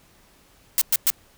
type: noise bursts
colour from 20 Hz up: blue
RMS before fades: -18 dBFS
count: 3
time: 0.78-1.102 s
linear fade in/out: 0 ms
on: 34 ms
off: 110 ms
effects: pink hiss -56 dBFS RMS until 1.37 s

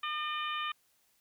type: harmonic tone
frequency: 605 Hz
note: D#5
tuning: 49 cents flat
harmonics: 2 / 3 / 4 / 5 / 6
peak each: -35 / -42 / -41 / -40 / -45 dBFS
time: 0.03-0.72 s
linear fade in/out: 5 ms
effects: white hiss -71 dBFS RMS until 1.2 s

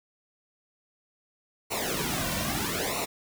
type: noise with flanger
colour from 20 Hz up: pink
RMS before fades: -30 dBFS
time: 1.7-3.06 s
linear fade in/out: 20 ms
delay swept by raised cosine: 0.61 to 2.41 ms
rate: 0.78 Hz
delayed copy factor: -0.85
effects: none

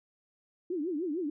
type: tone with vibrato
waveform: sine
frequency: 328.1 Hz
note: E4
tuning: 8 cents flat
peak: -30 dBFS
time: 0.7-1.3 s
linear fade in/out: 5 ms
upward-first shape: triangle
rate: 6.6 Hz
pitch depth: 290 cents each way
effects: none

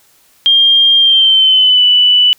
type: tone with pitch glide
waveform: sine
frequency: 3206 to 2974 Hz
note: G7 to F#7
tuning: +38 to +8 cents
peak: -5 dBFS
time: 0.46-2.33 s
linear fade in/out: 0 ms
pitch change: -130 cents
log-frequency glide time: 0.97-1.84 s
effects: white hiss -50 dBFS RMS until 2.38 s

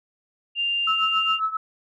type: tone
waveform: sine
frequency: 2794 Hz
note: F7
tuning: in tune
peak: -21 dBFS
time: 0.55-1.4 s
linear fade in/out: 50 ms
type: tone with tremolo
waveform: sine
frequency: 1300 Hz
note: E6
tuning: 24 cents flat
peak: -18 dBFS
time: 0.87-1.57 s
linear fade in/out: 5 ms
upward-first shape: triangle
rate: 7.4 Hz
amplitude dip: 90%
effects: tanh soft clip ceiling -9 dBFS

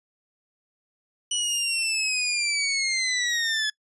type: linear sweep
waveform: 20% pulse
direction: down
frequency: 2958 to 1703 Hz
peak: -18 dBFS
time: 1.31-3.7 s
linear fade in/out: 5 ms
effects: noise-tail reverb RT60 0.1 s tail -25 dB re dry + resampled to 24000 Hz

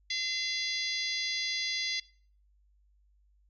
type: harmonic tone with a mistuned harmonic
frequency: 684 Hz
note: F5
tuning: 36 cents flat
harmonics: 3 / 4 / 5 / 6 / 7 / 8 / 9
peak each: -35 / -45 / -37 / -38 / -36 / -48 / -43 dBFS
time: 0.1-2 s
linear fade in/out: 5 ms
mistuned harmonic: 9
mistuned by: +18 cents
effects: noise-tail reverb RT60 0.5 s tail -22 dB re dry + added 50 Hz sine -63 dBFS peak until 3.49 s

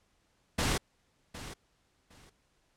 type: noise with echo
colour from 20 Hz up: pink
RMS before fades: -29 dBFS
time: 0.58-0.78 s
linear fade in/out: 10 ms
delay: 760 ms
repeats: 2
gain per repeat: -14 dB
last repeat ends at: 2.3 s
effects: pink hiss -72 dBFS RMS until 2.76 s + low-pass 9000 Hz 12 dB/octave

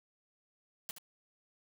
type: noise with echo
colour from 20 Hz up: white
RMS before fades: -41 dBFS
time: 0.89-0.91 s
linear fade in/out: 0 ms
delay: 73 ms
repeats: 1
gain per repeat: -9 dB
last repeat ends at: 0.983 s
effects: none

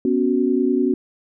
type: chord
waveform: sine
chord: B suspended second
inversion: none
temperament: equal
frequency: 246.9 / 277.2 / 370 Hz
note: B3 / C#4 / F#4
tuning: 0 / 0 / 0 cents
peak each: -20 dBFS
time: 0.05-0.94 s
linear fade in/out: 2 ms
effects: none

